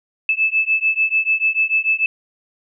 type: beating tone pair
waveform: sine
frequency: 2616 / 2622.8 Hz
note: E7 / E7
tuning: -14 / -9 cents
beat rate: 6.8 Hz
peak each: -18 dBFS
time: 0.29-2.06 s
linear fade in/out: 2 ms
effects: none